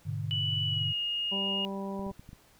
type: chord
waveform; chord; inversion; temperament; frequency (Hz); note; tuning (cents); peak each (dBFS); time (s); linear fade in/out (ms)
sine; G# diminished; none; just; 103.83 / 124.59 / 149.51; G#2 / B2 / D3; 0 / +16 / +31; -34 / -38 / -35; 0.05-0.93; 20
type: tone with pitch glide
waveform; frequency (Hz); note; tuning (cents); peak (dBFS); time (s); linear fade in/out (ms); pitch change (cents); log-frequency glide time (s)
sine; 2960 to 2851; F#7 to F7; 0 to +35; -29; 0.31-1.65; 0; -65; 0.66-0.97
type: harmonic tone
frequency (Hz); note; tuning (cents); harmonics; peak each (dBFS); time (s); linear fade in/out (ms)
196; G3; 0; 1 / 2 / 3 / 4 / 5; -35 / -40 / -42 / -46 / -43; 1.31-2.12; 20
type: clicks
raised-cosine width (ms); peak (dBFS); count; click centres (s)
5; -34; 6; 1.994 / 2.066 / 2.113 / 2.195 / 2.291 / 2.331
effects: pink hiss -61 dBFS RMS until 2.59 s